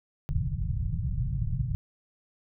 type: low-pass noise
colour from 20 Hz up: white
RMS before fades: -29 dBFS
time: 0.29-1.75 s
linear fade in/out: 0 ms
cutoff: 150 Hz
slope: 48 dB/octave
effects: none